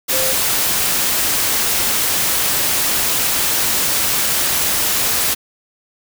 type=tone in noise; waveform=sine; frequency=523.3 Hz; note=C5; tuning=in tune; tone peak=-22 dBFS; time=0.12-0.34 s; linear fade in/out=20 ms; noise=white; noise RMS=-17 dBFS; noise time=0.08-5.35 s; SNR=-8 dB; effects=none